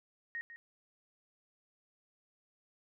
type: tone with echo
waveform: sine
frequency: 1864.7 Hz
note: A#6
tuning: in tune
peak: -37 dBFS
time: 0.35-0.41 s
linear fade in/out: 0 ms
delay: 150 ms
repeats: 1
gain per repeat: -11 dB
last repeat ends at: 0.56 s
effects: none